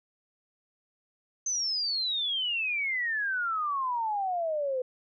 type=exponential sweep; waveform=sine; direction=down; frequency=6272 to 499.2 Hz; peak=-27 dBFS; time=1.46-4.82 s; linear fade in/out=5 ms; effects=none